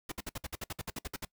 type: noise bursts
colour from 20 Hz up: pink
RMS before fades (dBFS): -38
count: 14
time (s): 0.09-1.25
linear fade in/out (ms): 5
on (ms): 29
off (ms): 58
effects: noise-tail reverb RT60 0.1 s tail -22 dB re dry